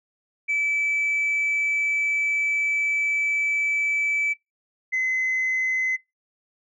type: tone pair in turn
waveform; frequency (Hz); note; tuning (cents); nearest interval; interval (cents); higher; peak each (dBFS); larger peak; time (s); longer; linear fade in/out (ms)
sine; 2308 / 2043; D7 / C7; -31 / -42; major second; 211; first; -19; neither; 0.48-4.34 / 4.92-5.97; first; 20
effects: noise-tail reverb RT60 0.2 s tail -23 dB re dry + tanh soft clip ceiling -18 dBFS